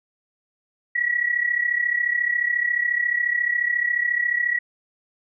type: tone with amplitude modulation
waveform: sine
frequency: 1928 Hz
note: B6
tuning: 42 cents flat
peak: -16 dBFS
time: 0.95-4.59 s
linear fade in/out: 10 ms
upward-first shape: sine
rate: 34.2 Hz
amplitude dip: 75%
effects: none